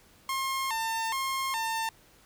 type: tone with vibrato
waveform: sawtooth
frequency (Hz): 981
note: B5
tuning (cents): -12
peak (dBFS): -25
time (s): 0.29-1.89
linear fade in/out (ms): 2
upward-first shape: square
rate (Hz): 1.2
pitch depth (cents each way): 150
effects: pink hiss -59 dBFS RMS until 2.25 s